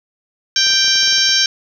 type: harmonic tone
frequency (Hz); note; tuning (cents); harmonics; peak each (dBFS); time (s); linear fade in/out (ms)
784; G5; 0; 2 / 3 / 4 / 5 / 6 / 7 / 8; -20 / -25 / -19 / -19 / -21 / -15 / -21; 0.56-1.46; 2
type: clicks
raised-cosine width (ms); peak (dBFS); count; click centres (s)
1; -23; 11; 0.669 / 0.704 / 0.735 / 0.845 / 0.881 / 0.956 / 1.032 / 1.076 / 1.125 / 1.183 / 1.292
effects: 7-bit